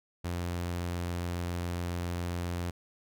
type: tone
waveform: sawtooth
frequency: 87.31 Hz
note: F2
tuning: in tune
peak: -28 dBFS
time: 0.24-2.71 s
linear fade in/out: 10 ms
effects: none